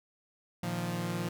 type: chord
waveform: sawtooth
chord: Bb suspended fourth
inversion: none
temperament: equal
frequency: 116.54 / 155.56 / 174.61 Hz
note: Bb2 / Eb3 / F3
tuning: 0 / 0 / 0 cents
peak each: -34 / -35 / -30 dBFS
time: 0.63-1.29 s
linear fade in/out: 5 ms
effects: none